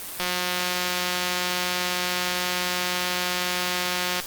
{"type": "click train", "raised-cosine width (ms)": 0.2, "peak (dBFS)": -8, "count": 721, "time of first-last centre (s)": [0.2, 4.2], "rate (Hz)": 180, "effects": ["white hiss -35 dBFS RMS until 4.26 s", "Opus 32 kbps"]}